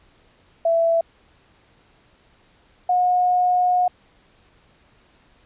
sine tone pair in turn, 665 / 723 Hz, E5 / F#5, +15 / -40 cents, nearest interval minor second, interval 145 cents, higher second, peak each -15 dBFS, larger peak neither, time 0.65-1.01 / 2.89-3.88 s, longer second, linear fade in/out 5 ms, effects pink hiss -57 dBFS RMS until 5.45 s + resampled to 8000 Hz

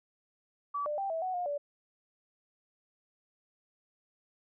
sine tone with pitch steps, 1149 / 596 / 785 / 651 / 743 / 713 / 578 Hz, D6 / D5 / G5 / E5 / F#5 / F5 / D5, -38 / +25 / +2 / -22 / +7 / +36 / -28 cents, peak -31 dBFS, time 0.74-1.58 s, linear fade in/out 10 ms, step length 120 ms, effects none

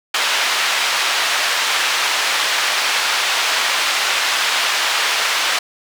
white band-pass noise, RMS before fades -18 dBFS, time 0.14-5.59 s, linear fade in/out 5 ms, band 800 to 3700 Hz, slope 12 dB/octave, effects none

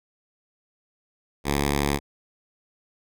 5% pulse tone with notch filter, 71.3 Hz, C#2, 49 cents sharp, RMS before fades -24 dBFS, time 1.44-2 s, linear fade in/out 50 ms, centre 600 Hz, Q 1.8, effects none

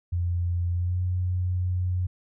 sine tone with pitch glide, 87.31 to 90.6 Hz, F2 to F#2, 0 to -36 cents, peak -23 dBFS, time 0.12-2.07 s, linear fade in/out 10 ms, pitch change +64 cents, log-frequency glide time 0.72-1.02 s, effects none

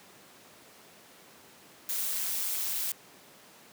blue noise with amplitude modulation, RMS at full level -29 dBFS, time 1.89-2.92 s, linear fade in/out 2 ms, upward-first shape sine, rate 195 Hz, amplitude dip 65%, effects pink hiss -54 dBFS RMS until 3.72 s + high-pass 200 Hz 12 dB/octave

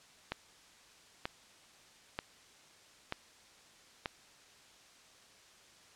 click train, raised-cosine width 0.3 ms, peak -19 dBFS, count 5, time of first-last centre 0.32-4.058 s, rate 1.07 Hz, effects white hiss -60 dBFS RMS until 5.95 s + low-pass 7000 Hz 12 dB/octave

